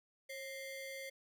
40% pulse ring-modulated tone, 1318.5 Hz, E6, in tune, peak -40 dBFS, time 0.29-1.1 s, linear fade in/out 10 ms, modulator 778 Hz, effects none

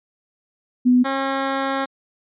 sine / 10% pulse tone pair in turn, 248.8 / 270.7 Hz, B3 / C#4, +13 / -41 cents, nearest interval minor second, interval 146 cents, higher second, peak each -11 / -12 dBFS, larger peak first, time 0.85-1.04 / 1.04-1.86 s, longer second, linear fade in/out 20 ms, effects resampled to 8000 Hz

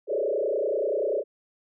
sine tone with frequency modulation, 493.9 Hz, B4, in tune, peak -23 dBFS, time 0.07-1.24 s, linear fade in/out 50 ms, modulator 30.4 Hz, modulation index 3.4, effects none

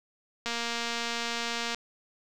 click train, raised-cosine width 0.2 ms, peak -15 dBFS, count 302, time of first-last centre 0.46-1.746 s, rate 234 Hz, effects none

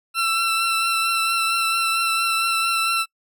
20% pulse tone with vibrato, 1342 Hz, E6, 31 cents sharp, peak -14 dBFS, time 0.14-3.06 s, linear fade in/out 50 ms, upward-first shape triangle, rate 4.4 Hz, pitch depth 21 cents each way, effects noise-tail reverb RT60 0.1 s tail -26 dB re dry

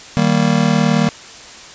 square chord, Eb major, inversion none, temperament just, 155.56 / 194.45 / 233.3 Hz, Eb3 / G3 / Bb3, 0 / -14 / +2 cents, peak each -17 dBFS, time 0.17-1.09 s, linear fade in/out 0 ms, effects white hiss -36 dBFS RMS until 1.74 s + resampled to 16000 Hz

